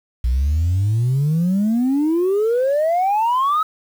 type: exponential sweep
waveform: sine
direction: up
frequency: 58.27 to 1297 Hz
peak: -13 dBFS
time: 0.24-3.63 s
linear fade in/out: 5 ms
effects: tanh soft clip ceiling -12 dBFS + 7-bit